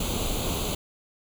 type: noise with comb filter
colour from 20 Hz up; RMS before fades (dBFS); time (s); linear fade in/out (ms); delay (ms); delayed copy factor
pink; -28; 0-0.75; 5; 0.28; +0.8
effects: none